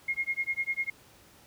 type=tone with tremolo; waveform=sine; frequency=2145 Hz; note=C7; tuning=42 cents sharp; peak=-25 dBFS; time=0.08-0.9 s; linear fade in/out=5 ms; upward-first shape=sine; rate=10 Hz; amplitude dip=100%; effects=pink hiss -57 dBFS RMS until 1.46 s + high-pass 60 Hz 12 dB/octave